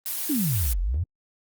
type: noise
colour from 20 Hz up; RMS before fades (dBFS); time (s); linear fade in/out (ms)
blue; -29; 0.06-0.73; 0
type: exponential two-way sweep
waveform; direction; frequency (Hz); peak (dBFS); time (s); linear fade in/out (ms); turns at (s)
sine; down then up; 326.3 to 41.2 to 96.6; -22; 0.29-1.04; 10; 0.8
effects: Opus 24 kbps